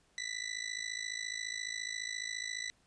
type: tone with amplitude modulation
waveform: 20% pulse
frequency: 1980 Hz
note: B6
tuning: 4 cents sharp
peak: -28 dBFS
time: 0.18-2.7 s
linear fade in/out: 0 ms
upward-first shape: sine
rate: 54.5 Hz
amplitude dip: 90%
effects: pink hiss -70 dBFS RMS until 2.86 s + resampled to 22050 Hz